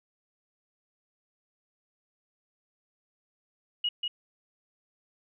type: tone with echo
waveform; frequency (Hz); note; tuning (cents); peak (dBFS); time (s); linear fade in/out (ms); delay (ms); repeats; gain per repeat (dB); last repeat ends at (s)
sine; 2895; F#7; -38; -25; 3.84-3.89; 5; 190; 1; -3; 4.08
effects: none